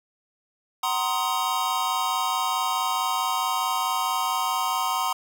square chord, C half-diminished seventh, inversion second, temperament just, 753.5 / 941.9 / 1046.5 / 1255.8 Hz, Gb5 / Bb5 / C6 / Eb6, +31 / +18 / 0 / +16 cents, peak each -31 / -29 / -28 / -31 dBFS, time 0.83-5.13 s, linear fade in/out 5 ms, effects 10-bit

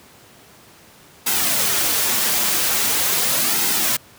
white noise with flanger, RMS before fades -19 dBFS, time 1.26-3.97 s, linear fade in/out 10 ms, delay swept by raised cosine 1.7 to 7.5 ms, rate 0.42 Hz, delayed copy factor -0.55, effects pink hiss -47 dBFS RMS until 4.18 s + high-pass 100 Hz 12 dB/octave

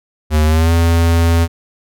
square tone with pitch glide, 76.8 to 83.75 Hz, D#2 to E2, -22 to +28 cents, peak -10 dBFS, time 0.3-1.48 s, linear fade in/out 50 ms, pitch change +150 cents, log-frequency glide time 0.44-0.72 s, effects none

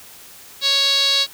sawtooth tone with band-pass filter, 554.4 Hz, C#5, in tune, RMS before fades -17 dBFS, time 0.61-1.27 s, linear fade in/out 50 ms, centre 4100 Hz, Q 7, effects white hiss -42 dBFS RMS until 1.33 s

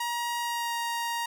sawtooth tone with pitch glide, 949 to 937.6 Hz, A#5 to A#5, +31 to +10 cents, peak -25 dBFS, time 0-1.26 s, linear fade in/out 5 ms, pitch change -21 cents, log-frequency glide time 0.4-0.75 s, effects none

